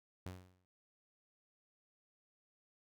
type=tone with exponential decay; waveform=sawtooth; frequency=91.7 Hz; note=F#2; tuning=15 cents flat; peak=-38 dBFS; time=0.26-0.65 s; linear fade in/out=0 ms; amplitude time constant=84 ms; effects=none